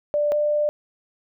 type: tone pair in turn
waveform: sine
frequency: 590 / 594.8 Hz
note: D5 / D5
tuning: +8 / +22 cents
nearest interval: unison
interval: 14 cents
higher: second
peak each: -18 dBFS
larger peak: neither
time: 0.14-0.32 / 0.32-0.69 s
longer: second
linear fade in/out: 0 ms
effects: none